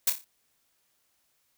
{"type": "noise with echo", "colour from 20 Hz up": "blue", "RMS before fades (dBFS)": -22, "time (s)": [0.07, 0.1], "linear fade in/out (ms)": 5, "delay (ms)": 29, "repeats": 5, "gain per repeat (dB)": -7, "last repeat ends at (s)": 0.245, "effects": ["white hiss -72 dBFS RMS until 1.57 s"]}